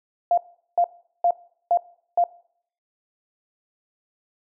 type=tone bursts; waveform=sine; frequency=696 Hz; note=F5; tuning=6 cents flat; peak=-15 dBFS; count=5; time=0.31-2.24 s; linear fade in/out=2 ms; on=66 ms; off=400 ms; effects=noise-tail reverb RT60 0.6 s tail -21 dB re dry